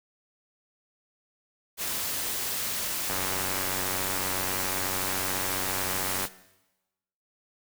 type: noise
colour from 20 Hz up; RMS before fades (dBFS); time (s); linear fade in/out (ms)
white; -31; 1.77-6.29; 50
type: click train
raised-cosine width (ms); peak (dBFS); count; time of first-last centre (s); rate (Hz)
0.5; -17; 297; 3.1-6.252; 93.9
effects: noise-tail reverb RT60 1.0 s tail -18 dB re dry